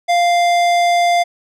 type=tone with tanh clipping; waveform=sine; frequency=697 Hz; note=F5; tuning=4 cents flat; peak=-13 dBFS; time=0.08-1.24 s; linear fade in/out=20 ms; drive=18 dB; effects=none